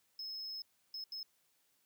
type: tone bursts at uneven times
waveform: triangle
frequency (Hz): 5180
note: E8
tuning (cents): -31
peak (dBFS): -40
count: 3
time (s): 0.19-0.62 / 0.94-1.04 / 1.12-1.23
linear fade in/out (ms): 2
effects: white hiss -75 dBFS RMS until 1.85 s + high-pass 60 Hz 12 dB/octave